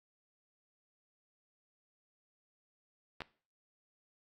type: clicks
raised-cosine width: 0.3 ms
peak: -24 dBFS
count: 2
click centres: 3.206 / 3.219 s
effects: noise-tail reverb RT60 0.4 s tail -20 dB re dry + AAC 32 kbps